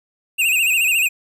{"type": "tone with vibrato", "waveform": "square", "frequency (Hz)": 2630, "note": "E7", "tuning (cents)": -5, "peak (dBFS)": -15, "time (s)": [0.38, 1.09], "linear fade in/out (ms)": 20, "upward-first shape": "sine", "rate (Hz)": 14, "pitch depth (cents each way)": 110, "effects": ["9-bit"]}